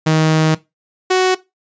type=tone pair in turn; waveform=sawtooth; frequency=157.6 / 371.3 Hz; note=D#3 / F#4; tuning=+23 / +6 cents; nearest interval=octave + minor third; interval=1483 cents; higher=second; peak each=-7 dBFS; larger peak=neither; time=0.06-0.55 / 1.1-1.35 s; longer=first; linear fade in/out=10 ms; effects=noise-tail reverb RT60 0.2 s tail -18 dB re dry + resampled to 16000 Hz